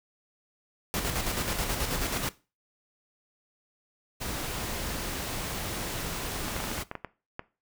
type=noise with tremolo; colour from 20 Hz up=pink; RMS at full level=-29 dBFS; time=0.94-2.29 s; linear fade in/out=0 ms; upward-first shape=square; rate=9.3 Hz; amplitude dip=40%
type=noise; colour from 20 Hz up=pink; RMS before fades=-34 dBFS; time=4.2-6.84 s; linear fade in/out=20 ms
type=clicks; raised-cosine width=0.5 ms; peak=-19 dBFS; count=10; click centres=6.482 / 6.565 / 6.603 / 6.64 / 6.715 / 6.781 / 6.914 / 6.953 / 7.047 / 7.394 s
effects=noise-tail reverb RT60 0.3 s tail -18 dB re dry